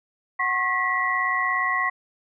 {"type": "tone cluster", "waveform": "sine", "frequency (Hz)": [744, 1085, 1934, 2051], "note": ["F#5", "C#6", "B6", "C7"], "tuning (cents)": [9, -37, -37, -35], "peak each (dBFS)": [-32, -24, -24, -32], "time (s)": [0.39, 1.9], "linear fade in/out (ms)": 10, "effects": []}